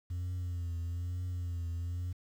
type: tone with vibrato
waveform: sine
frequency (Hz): 87.31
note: F2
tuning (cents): 0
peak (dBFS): -31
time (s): 0.1-2.13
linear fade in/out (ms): 10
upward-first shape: triangle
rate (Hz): 1.1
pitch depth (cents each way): 67
effects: tanh soft clip ceiling -33 dBFS + 10-bit